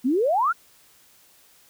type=exponential sweep; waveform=sine; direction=up; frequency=233.1 to 1480 Hz; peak=-18 dBFS; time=0.04-0.53 s; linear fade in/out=20 ms; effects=white hiss -56 dBFS RMS until 1.69 s